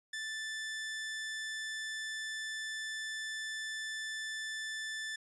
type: tone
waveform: sawtooth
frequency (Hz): 1760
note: A6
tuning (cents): 0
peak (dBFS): -34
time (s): 0.13-5.16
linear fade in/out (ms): 5
effects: resampled to 22050 Hz